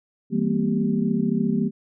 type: tone cluster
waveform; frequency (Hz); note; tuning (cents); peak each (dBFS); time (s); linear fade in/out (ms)
sine; 161.3 / 194.6 / 228.9 / 252.3 / 390.2; E3 / G3 / A#3 / B3 / G4; -37 / -12 / -31 / +37 / -8; -28 / -24 / -23 / -28 / -31; 0.3-1.71; 50
effects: none